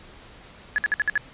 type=tone bursts; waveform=sine; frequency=1700 Hz; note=G#6; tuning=40 cents sharp; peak=-18 dBFS; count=6; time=0.76-1.177 s; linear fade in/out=0 ms; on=22 ms; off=57 ms; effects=pink hiss -47 dBFS RMS until 1.33 s + resampled to 8000 Hz